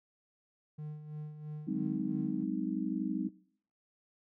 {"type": "tone with tremolo", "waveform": "triangle", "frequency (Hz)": 151.5, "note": "D#3", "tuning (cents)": -46, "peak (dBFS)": -36, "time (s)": [0.78, 2.44], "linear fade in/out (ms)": 10, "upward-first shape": "sine", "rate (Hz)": 3, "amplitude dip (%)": 60}
{"type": "chord", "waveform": "sine", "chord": "Ab dominant seventh", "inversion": "third", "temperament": "just", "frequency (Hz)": [186.89, 207.7, 259.6, 311.5], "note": ["Gb3", "Ab3", "C4", "Eb4"], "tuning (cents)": [18, 0, -13, 2], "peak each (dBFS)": -37, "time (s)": [1.67, 3.29], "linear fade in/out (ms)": 10}
{"effects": ["noise-tail reverb RT60 0.6 s tail -21 dB re dry"]}